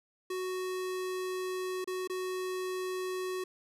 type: tone with dropouts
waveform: square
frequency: 370.2 Hz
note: F#4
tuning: 1 cent sharp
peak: -34 dBFS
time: 0.3-3.44 s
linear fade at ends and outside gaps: 5 ms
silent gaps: 1.844-1.874 / 2.075-2.097 s
effects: resampled to 32000 Hz